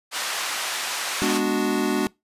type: band-pass noise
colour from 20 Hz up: pink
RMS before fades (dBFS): -28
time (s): 0.11-1.41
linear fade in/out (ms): 50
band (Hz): 1000 to 9800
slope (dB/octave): 12
type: chord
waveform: square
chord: G# half-diminished seventh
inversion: none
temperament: equal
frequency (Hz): 207.7 / 246.9 / 293.7 / 370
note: G#3 / B3 / D4 / F#4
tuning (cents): 0 / 0 / 0 / 0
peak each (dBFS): -28 / -28 / -26 / -26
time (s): 1.22-2.07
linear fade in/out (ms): 0
effects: noise-tail reverb RT60 0.2 s tail -23 dB re dry + resampled to 32000 Hz